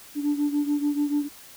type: beating tone pair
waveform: sine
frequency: 290.1 / 297 Hz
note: D4 / D4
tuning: -21 / +20 cents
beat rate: 6.9 Hz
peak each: -22 / -26 dBFS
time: 0.15-1.29 s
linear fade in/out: 50 ms
effects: tanh soft clip ceiling -17 dBFS + white hiss -47 dBFS RMS until 1.56 s